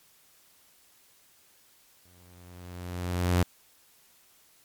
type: tone with exponential growth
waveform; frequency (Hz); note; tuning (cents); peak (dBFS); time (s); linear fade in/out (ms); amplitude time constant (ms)
sawtooth; 89; F2; +33; -16; 2.05-3.43; 5; 300
effects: white hiss -61 dBFS RMS until 4.64 s + MP3 96 kbps